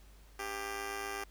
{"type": "tone with amplitude modulation", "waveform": "10% pulse", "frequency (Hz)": 395.8, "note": "G4", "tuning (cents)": 17, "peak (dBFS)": -26, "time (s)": [0.39, 1.24], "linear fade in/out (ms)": 5, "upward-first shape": "sine", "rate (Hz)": 108, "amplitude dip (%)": 70, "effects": ["added 50 Hz sine -55 dBFS peak until 1.3 s", "pink hiss -64 dBFS RMS until 1.3 s"]}